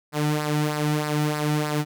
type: tone with flanger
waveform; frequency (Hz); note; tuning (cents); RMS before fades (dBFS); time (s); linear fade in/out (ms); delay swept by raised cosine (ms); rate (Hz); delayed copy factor
sawtooth; 150.3; D3; +40; -24; 0.12-1.85; 50; 0.3 to 1.9; 3.2; -0.6
effects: none